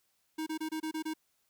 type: tone bursts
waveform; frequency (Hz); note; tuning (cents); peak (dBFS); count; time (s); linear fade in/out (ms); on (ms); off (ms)
square; 315; D#4; +21; -34; 7; 0.38-1.138; 10; 86; 26
effects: white hiss -75 dBFS RMS until 1.49 s